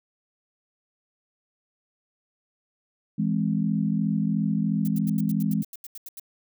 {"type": "chord", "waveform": "sine", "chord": "E augmented", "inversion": "none", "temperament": "equal", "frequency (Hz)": [164.81, 207.7, 261.6], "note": ["E3", "G#3", "B#3"], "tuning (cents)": [0, 0, 0], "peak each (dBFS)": [-26, -24, -30], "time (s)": [3.18, 5.63], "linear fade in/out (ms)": 10}
{"type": "noise bursts", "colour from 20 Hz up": "violet", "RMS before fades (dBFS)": -39, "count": 13, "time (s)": [4.85, 6.197], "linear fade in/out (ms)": 2, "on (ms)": 27, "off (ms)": 83}
{"effects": []}